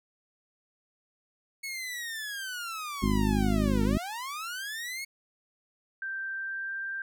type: linear two-way sweep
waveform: sawtooth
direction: down then up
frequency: 2208 to 442.5 to 2208 Hz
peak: -31 dBFS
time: 1.63-5.05 s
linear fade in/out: 10 ms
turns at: 3.83 s
type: harmonic tone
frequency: 51.6 Hz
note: G#1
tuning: 10 cents flat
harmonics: 1 / 2 / 3 / 4 / 5 / 6 / 7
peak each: -29 / -32 / -35 / -27 / -30 / -39 / -35 dBFS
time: 3.02-3.98 s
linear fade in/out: 10 ms
type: tone with pitch glide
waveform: sine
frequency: 1568 to 1578.9 Hz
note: G6 to G6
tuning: 0 to +12 cents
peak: -32 dBFS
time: 6.02-7.02 s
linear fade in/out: 2 ms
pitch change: +12 cents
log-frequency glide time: 6.35-6.73 s
effects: none